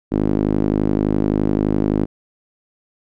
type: tone with band-pass filter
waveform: sawtooth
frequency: 51.7 Hz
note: G#1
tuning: 7 cents flat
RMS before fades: -18 dBFS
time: 0.11-2.06 s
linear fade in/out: 20 ms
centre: 290 Hz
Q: 2.1
effects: none